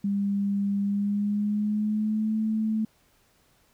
sine tone with pitch glide, 200.2 to 218.3 Hz, G3 to A3, +37 to -13 cents, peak -23 dBFS, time 0.04-2.85 s, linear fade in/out 5 ms, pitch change +150 cents, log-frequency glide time 0.81-2.37 s, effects pink hiss -64 dBFS RMS until 3.73 s

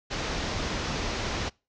pink low-pass noise, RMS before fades -31 dBFS, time 0.1-1.5 s, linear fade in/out 20 ms, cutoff 6400 Hz, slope 48 dB/octave, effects noise-tail reverb RT60 0.3 s tail -26 dB re dry

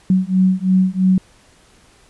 sine beating tone pair, 185.3 / 188.3 Hz, F#3 / F#3, +3 / +31 cents, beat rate 3 Hz, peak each -15 dBFS, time 0.1-1.18 s, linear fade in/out 2 ms, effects pink hiss -51 dBFS RMS until 2.09 s + resampled to 24000 Hz

